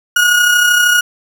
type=tone with amplitude modulation; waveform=35% pulse; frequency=1446 Hz; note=F#6; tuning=40 cents flat; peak=-5 dBFS; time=0.16-1.01 s; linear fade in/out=5 ms; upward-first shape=sine; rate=32.9 Hz; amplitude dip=40%; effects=none